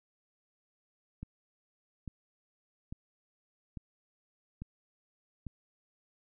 click train, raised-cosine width 5 ms, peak -28 dBFS, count 6, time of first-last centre 1.23-5.467 s, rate 1.18 Hz, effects none

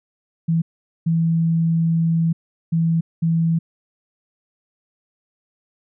sine tone bursts at uneven times, 164.81 Hz, E3, in tune, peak -15 dBFS, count 4, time 0.48-0.62 / 1.06-2.33 / 2.72-3.01 / 3.22-3.59 s, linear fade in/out 10 ms, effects none

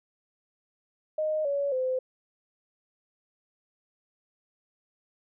sine tone with pitch steps, 619 / 564.4 / 514.5 Hz, D#5 / C#5 / C5, -9 / +31 / -29 cents, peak -25 dBFS, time 1.18-1.99 s, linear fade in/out 5 ms, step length 270 ms, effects none

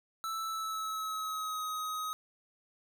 square tone with pitch glide, 1318.5 to 1261.1 Hz, E6 to D#6, 0 to +23 cents, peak -35 dBFS, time 0.24-2.13 s, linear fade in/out 0 ms, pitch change -77 cents, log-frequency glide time 0.45-1.64 s, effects none

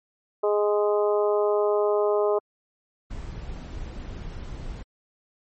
harmonic tone, 207.7 Hz, G#3, in tune, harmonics 2 / 3 / 4 / 5 / 6, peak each -21 / -25 / -32 / -32 / -35 dBFS, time 0.43-2.39 s, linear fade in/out 10 ms
brown noise, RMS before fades -35 dBFS, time 3.1-4.83 s, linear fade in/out 10 ms
effects MP3 32 kbps

